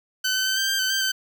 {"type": "tone with pitch steps", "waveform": "15% pulse", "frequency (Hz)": [1518, 1527, 1537, 1569, 1581, 1528, 1569, 1539], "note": ["F#6", "G6", "G6", "G6", "G6", "G6", "G6", "G6"], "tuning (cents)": [44, -46, -35, 1, 14, -45, 1, -32], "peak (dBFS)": -15, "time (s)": [0.24, 1.12], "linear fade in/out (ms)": 10, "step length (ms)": 110, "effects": []}